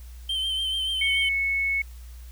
triangle tone with vibrato, 3115 Hz, G7, 12 cents flat, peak -23 dBFS, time 0.29-1.29 s, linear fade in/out 5 ms, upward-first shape sine, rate 6.9 Hz, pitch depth 33 cents each way
sine tone with pitch glide, 2217 to 2203 Hz, C#7 to C#7, 0 to -11 cents, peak -22 dBFS, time 1.01-1.82 s, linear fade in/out 5 ms, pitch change -11 cents, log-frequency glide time 1.21-1.33 s
effects added 60 Hz sine -39 dBFS peak until 2.31 s + white hiss -55 dBFS RMS until 2.31 s

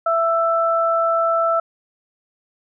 sine tone pair together, 665 / 1326.2 Hz, E5 / E6, +15 / +10 cents, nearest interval octave, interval 1195 cents, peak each -18 dBFS, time 0.06-1.6 s, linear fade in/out 5 ms, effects none

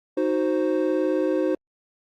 triangle chord, C diminished, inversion first, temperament equal, 311.1 / 370 / 523.3 Hz, Eb4 / Gb4 / C5, 0 / 0 / 0 cents, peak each -22 / -23 / -23 dBFS, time 0.17-1.55 s, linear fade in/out 5 ms, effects Opus 48 kbps

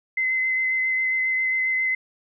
sine tone with vibrato, 2052 Hz, C7, 34 cents flat, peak -20 dBFS, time 0.17-1.95 s, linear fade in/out 5 ms, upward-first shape sine, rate 7.4 Hz, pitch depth 14 cents each way, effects none

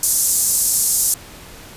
white band-pass noise, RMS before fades -17 dBFS, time 0.03-1.14 s, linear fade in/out 2 ms, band 6300 to 12000 Hz, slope 24 dB/octave, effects pink hiss -39 dBFS RMS until 1.76 s + resampled to 32000 Hz

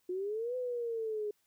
sine exponential two-way sweep, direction up then down, 355.7 to 508 to 413.3 Hz, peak -33 dBFS, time 0.09-1.31 s, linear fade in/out 5 ms, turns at 0.56 s, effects white hiss -75 dBFS RMS until 1.46 s

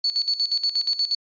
sine tone with tremolo, 4443 Hz, C#8, 3 cents sharp, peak -16 dBFS, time 0.04-1.15 s, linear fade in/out 5 ms, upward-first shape square, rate 8.4 Hz, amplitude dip 80%, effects tanh soft clip ceiling -16 dBFS + resampled to 11025 Hz

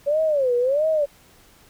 sine tone with vibrato, 554.4 Hz, C#5, in tune, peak -17 dBFS, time 0.06-1.06 s, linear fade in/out 20 ms, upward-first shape sine, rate 1.5 Hz, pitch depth 240 cents each way, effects pink hiss -53 dBFS RMS until 1.69 s

